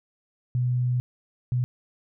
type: tone bursts at uneven times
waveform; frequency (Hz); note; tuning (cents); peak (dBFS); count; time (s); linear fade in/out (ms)
sine; 124.2; B2; +10; -21; 2; 0.55-1 / 1.52-1.64; 0
effects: none